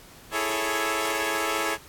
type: chord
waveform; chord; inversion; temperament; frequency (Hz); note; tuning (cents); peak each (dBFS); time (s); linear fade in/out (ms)
10% pulse; A major seventh; second; equal; 329.6 / 415.3 / 440 / 554.4; E4 / G#4 / A4 / C#5; 0 / 0 / 0 / 0; -22; 0.31-1.78; 50
effects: pink hiss -49 dBFS RMS until 1.88 s + AAC 64 kbps